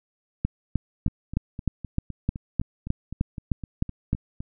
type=two click trains; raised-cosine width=5 ms; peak=-10 / -21 dBFS; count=13 / 14; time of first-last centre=0.45-4.131 / 1.08-4.405 s; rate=3.26 / 3.91 Hz; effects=none